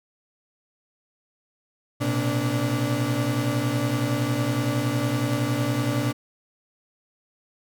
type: tone cluster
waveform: 35% pulse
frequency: 116.7 / 127.5 / 290.1 Hz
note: A#2 / C3 / D4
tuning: +2 / -44 / -21 cents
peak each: -25 dBFS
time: 2-6.13 s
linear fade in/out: 20 ms
effects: none